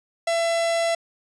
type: tone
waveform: 45% pulse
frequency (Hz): 671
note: E5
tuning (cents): +31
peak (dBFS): -20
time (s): 0.27-0.95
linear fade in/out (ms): 5
effects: resampled to 22050 Hz + 10-bit